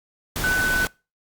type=tone in noise; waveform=sine; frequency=1500 Hz; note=F#6; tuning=23 cents sharp; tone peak=-19 dBFS; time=0.44-0.85 s; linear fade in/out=0 ms; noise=pink; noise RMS=-27 dBFS; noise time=0.36-0.87 s; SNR=+5 dB; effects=noise-tail reverb RT60 0.3 s tail -25 dB re dry + Opus 48 kbps